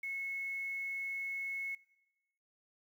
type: tone with quantisation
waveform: sine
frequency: 2189 Hz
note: C#7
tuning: 22 cents flat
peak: -37 dBFS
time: 0.03-1.75 s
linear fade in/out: 5 ms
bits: 10
effects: noise-tail reverb RT60 1.0 s tail -20 dB re dry